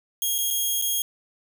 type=tone with dropouts; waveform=5% pulse; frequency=3260 Hz; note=G#7; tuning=33 cents flat; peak=-14 dBFS; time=0.22-1.02 s; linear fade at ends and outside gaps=1 ms; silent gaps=0.382-0.386 / 0.504-0.508 / 0.815-0.822 s; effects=none